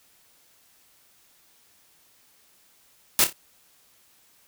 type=noise with echo; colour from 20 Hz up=white; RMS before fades=-18 dBFS; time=3.19-3.24 s; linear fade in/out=0 ms; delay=29 ms; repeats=3; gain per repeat=-9 dB; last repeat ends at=3.327 s; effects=white hiss -60 dBFS RMS until 4.47 s